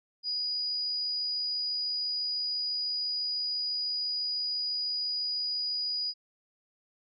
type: tone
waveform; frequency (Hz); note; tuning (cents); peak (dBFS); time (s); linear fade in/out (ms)
sine; 4913; D#8; -23; -29; 0.23-6.14; 50
effects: none